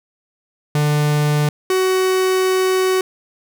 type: tone pair in turn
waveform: 45% pulse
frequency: 148.6 / 374.4 Hz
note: D3 / F#4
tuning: +21 / +20 cents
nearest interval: octave + major third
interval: 1599 cents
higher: second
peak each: -14 dBFS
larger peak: neither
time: 0.75-1.49 / 1.7-3.01 s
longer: second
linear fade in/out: 2 ms
effects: none